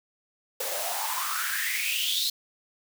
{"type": "noise with high-pass filter sweep", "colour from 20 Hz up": "white", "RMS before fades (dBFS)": -29, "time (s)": [0.6, 2.3], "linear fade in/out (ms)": 5, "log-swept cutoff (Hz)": [500, 4200], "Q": 8.1, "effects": []}